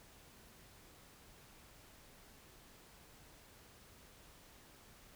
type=silence; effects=pink hiss -61 dBFS RMS until 5.15 s